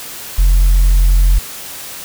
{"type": "tone", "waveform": "sine", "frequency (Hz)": 44.14, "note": "F1", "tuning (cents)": 19, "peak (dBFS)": -4, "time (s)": [0.38, 1.39], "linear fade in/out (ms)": 10, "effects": ["tanh soft clip ceiling -5 dBFS", "white hiss -29 dBFS RMS until 2.04 s"]}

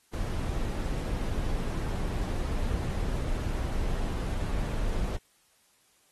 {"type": "noise", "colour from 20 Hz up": "brown", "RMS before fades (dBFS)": -30, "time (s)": [0.13, 5.17], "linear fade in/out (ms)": 5, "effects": ["white hiss -66 dBFS RMS until 6.11 s", "AAC 32 kbps"]}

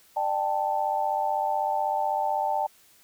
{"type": "chord", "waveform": "sine", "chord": "D suspended fourth", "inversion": "none", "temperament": "equal with one note detuned", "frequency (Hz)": [599, 784, 880], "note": ["D5", "G5", "A5"], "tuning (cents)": [34, 0, 0], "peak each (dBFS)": [-31, -27, -27], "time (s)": [0.16, 2.67], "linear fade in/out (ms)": 10, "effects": ["white hiss -58 dBFS RMS until 3.03 s"]}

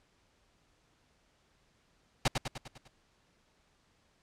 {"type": "noise with echo", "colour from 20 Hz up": "pink", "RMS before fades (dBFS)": -25, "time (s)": [2.25, 2.28], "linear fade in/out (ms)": 5, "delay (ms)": 100, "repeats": 6, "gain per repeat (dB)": -5, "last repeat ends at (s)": 2.88, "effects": ["pink hiss -70 dBFS RMS until 4.22 s", "low-pass 7000 Hz 12 dB/octave"]}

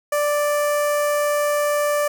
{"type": "tone with notch filter", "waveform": "sawtooth", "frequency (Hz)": 587.3, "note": "D5", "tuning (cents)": 0, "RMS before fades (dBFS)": -20, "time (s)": [0.12, 2.08], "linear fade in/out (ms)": 5, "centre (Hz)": 3700, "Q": 0.81, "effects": []}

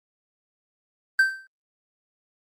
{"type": "tone with exponential decay", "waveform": "triangle", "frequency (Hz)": 1558, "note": "G6", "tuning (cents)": -11, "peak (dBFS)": -10, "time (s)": [1.19, 1.47], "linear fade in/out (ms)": 2, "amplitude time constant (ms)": 59, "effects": ["Opus 24 kbps"]}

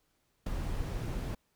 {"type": "noise with ADSR envelope", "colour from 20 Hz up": "brown", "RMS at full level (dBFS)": -30, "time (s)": [0.46, 1.35], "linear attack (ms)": 8, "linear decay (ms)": 5, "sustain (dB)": -5, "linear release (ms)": 7, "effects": ["pink hiss -75 dBFS RMS until 1.55 s"]}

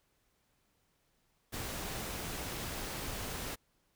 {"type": "tone in noise", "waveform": "sine", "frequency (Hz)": 784, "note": "G5", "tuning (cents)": 0, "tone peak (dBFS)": -51, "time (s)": [1.81, 2.03], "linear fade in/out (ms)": 20, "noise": "pink", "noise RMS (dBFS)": -40, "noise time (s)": [1.52, 3.56], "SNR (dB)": -14, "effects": ["pink hiss -75 dBFS RMS until 3.95 s"]}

